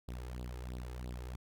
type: tone with flanger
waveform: sawtooth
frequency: 61.74 Hz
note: B1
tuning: in tune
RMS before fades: -43 dBFS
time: 0.08-1.36 s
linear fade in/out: 5 ms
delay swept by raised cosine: 0.23 to 2.43 ms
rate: 3 Hz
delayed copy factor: +0.8
effects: none